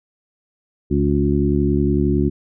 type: harmonic tone with a mistuned harmonic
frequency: 71 Hz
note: C#2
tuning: 42 cents sharp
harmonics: 1 / 2 / 3 / 4 / 5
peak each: -21 / -21 / -21 / -21 / -21 dBFS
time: 0.9-2.3 s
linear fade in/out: 20 ms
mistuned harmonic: 5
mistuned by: +22 cents
effects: none